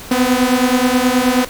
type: beating tone pair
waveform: sawtooth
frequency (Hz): 246.9 / 256.3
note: B3 / C4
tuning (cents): 0 / -36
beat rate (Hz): 9.4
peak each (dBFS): -11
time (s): 0.11-1.45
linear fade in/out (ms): 5
effects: pink hiss -33 dBFS RMS until 1.49 s